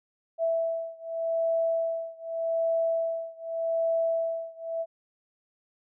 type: beating tone pair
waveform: sine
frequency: 659.3 / 660.14 Hz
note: E5 / E5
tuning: 0 / +2 cents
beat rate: 0.84 Hz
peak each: -28 / -29 dBFS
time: 0.38-4.86 s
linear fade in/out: 50 ms
effects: none